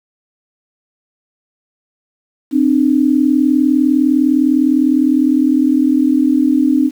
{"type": "tone pair together", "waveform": "sine", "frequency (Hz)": [261.6, 301.4], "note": ["C4", "D4"], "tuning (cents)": [0, 45], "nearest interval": "major second", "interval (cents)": 245, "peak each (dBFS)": -12, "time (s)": [2.51, 6.91], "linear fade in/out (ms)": 50, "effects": ["7-bit"]}